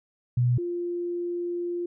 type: tone pair in turn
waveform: sine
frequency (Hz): 122.7 / 348.8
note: B2 / F4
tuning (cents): -11 / -2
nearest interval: octave + tritone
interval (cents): 1809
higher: second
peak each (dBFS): -19 / -27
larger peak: first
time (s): 0.37-0.58 / 0.58-1.86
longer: second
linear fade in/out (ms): 5
effects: none